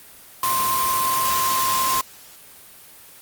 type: tone in noise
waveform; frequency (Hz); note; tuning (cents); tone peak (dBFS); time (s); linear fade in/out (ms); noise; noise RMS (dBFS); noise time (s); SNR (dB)
sine; 1049; C6; +4; -20; 0.43-2.01; 2; white; -24; 0.43-2.01; +1
effects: white hiss -45 dBFS RMS until 3.21 s + Opus 32 kbps